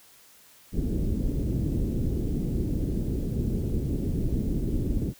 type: low-pass noise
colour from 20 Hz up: pink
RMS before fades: -27 dBFS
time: 0.72-5.14 s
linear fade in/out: 50 ms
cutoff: 350 Hz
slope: 24 dB/octave
effects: white hiss -55 dBFS RMS until 5.19 s